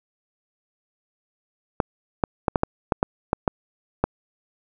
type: clicks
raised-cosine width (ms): 1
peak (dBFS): -4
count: 10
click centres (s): 1.802 / 2.238 / 2.482 / 2.558 / 2.634 / 2.922 / 3.029 / 3.331 / 3.478 / 4.04
effects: none